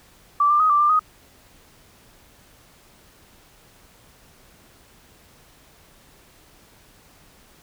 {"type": "tone with pitch steps", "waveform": "sine", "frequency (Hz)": [1164, 1188, 1256, 1174, 1189, 1250], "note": ["D6", "D6", "D#6", "D6", "D6", "D#6"], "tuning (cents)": [-16, 20, 16, -1, 21, 8], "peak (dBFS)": -14, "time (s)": [0.4, 0.994], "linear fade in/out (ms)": 5, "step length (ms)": 99, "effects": ["pink hiss -53 dBFS RMS until 7.62 s"]}